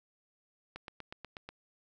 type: click train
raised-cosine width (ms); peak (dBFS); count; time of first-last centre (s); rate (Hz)
0.3; -27; 7; 0.76-1.49; 8.22
effects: none